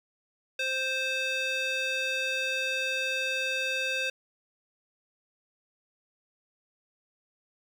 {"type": "tone with band-pass filter", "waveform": "square", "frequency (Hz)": 523.3, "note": "C5", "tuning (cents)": 0, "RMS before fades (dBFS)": -30, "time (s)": [0.59, 4.1], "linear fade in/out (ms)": 5, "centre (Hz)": 2800, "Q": 1.9, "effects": ["9-bit"]}